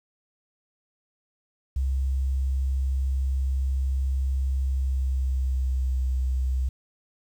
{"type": "tone with pitch glide", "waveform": "sine", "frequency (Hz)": [66.5, 64.35], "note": ["C2", "C2"], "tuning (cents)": [29, -28], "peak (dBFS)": -22, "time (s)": [1.76, 6.69], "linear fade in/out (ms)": 5, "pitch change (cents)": -57, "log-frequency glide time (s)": [4.58, 5.94], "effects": ["9-bit"]}